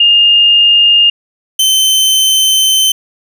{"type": "tone pair in turn", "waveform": ["sine", "sawtooth"], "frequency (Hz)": [2826, 3081], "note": ["F7", "G7"], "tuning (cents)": [20, -31], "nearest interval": "minor second", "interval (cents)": 149, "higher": "second", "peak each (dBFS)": -4, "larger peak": "neither", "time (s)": [[0, 1.1], [1.59, 2.92]], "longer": "second", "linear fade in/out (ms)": 5, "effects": []}